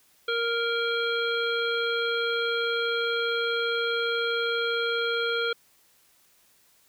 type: harmonic tone with a mistuned harmonic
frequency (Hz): 466.2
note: A#4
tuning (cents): 0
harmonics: 1 / 3 / 5 / 7 / 9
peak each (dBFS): -28 / -28 / -36 / -32 / -39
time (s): 0.28-5.53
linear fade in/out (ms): 5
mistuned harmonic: 9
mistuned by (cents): -24
effects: white hiss -62 dBFS RMS until 6.88 s